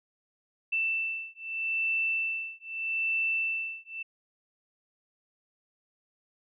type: beating tone pair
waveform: sine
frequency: 2664 / 2664.8 Hz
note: E7 / E7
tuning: +18 / +18 cents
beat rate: 0.8 Hz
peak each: -31 dBFS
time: 0.72-4.03 s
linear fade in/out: 10 ms
effects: none